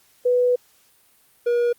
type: tone pair in turn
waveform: sine / triangle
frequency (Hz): 493.9 / 478.7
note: B4 / A#4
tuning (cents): 0 / +46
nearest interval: minor second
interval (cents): 54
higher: first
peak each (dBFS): -15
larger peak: neither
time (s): 0.25-0.56 / 1.46-1.73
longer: first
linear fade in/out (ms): 10
effects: white hiss -58 dBFS RMS until 1.78 s + Opus 48 kbps